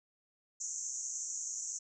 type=band-pass noise; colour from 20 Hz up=pink; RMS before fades=-40 dBFS; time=0.6-1.79 s; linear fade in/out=10 ms; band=6100 to 7300 Hz; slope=96 dB/octave; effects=none